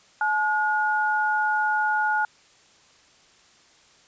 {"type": "tone pair together", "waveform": "sine", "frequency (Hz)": [855.4, 1440], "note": ["A5", "F#6"], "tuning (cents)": [-49, -47], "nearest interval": "major sixth", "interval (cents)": 902, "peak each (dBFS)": -23, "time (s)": [0.21, 2.25], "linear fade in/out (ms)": 2, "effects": ["white hiss -56 dBFS RMS until 4.07 s", "resampled to 16000 Hz"]}